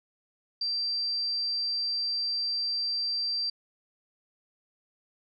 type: tone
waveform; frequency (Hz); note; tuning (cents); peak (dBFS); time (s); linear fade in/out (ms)
sine; 4700; D8; +1; -27; 0.61-3.5; 5
effects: none